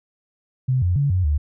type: tone with pitch steps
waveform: sine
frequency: 128.9 / 89.2 / 141.7 / 92.1 / 74.1 Hz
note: C3 / F2 / C#3 / F#2 / D2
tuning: -26 / +37 / +38 / -7 / +16 cents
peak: -16 dBFS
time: 0.68-1.38 s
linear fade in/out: 10 ms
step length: 140 ms
effects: none